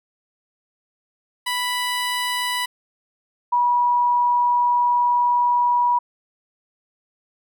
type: tone pair in turn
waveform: 15% pulse / sine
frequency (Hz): 987.8 / 969.7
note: B5 / B5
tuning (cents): 0 / -32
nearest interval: unison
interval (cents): 32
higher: first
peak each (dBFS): -15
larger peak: neither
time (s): 1.46-2.66 / 3.52-5.99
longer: second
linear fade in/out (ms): 10
effects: none